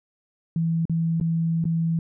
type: tone with dropouts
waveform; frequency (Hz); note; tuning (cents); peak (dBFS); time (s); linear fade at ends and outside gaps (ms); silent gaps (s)
sine; 164.81; E3; 0; -20; 0.56-1.99; 2; 0.854-0.896 / 1.201-1.211 / 1.642-1.653
effects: none